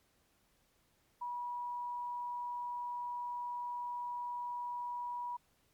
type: tone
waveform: sine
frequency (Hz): 970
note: B5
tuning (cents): -31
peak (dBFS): -37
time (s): 1.21-5.37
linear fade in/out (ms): 10
effects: pink hiss -73 dBFS RMS until 5.73 s + MP3 96 kbps